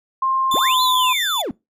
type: tone with pitch glide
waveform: sine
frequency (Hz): 1058 to 1016.1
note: C6 to B5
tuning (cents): +19 to +49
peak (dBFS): -16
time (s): 0.22-1.13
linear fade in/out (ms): 5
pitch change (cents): -70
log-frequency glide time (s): 0.63-0.78
type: tone with vibrato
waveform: 40% pulse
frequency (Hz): 3520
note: A7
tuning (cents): 0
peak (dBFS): -19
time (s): 0.51-1.42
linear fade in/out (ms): 5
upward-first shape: sine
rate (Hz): 1.9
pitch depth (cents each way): 19
type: linear two-way sweep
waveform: triangle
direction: up then down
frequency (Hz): 196 to 4171 to 196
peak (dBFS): -20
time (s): 0.54-1.51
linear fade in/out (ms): 0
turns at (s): 0.82
effects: noise-tail reverb RT60 0.2 s tail -22 dB re dry